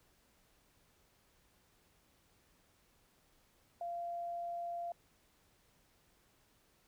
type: tone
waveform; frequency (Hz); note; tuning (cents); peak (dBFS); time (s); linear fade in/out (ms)
sine; 690; F5; -21; -38; 3.81-4.92; 2
effects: pink hiss -71 dBFS RMS until 6.87 s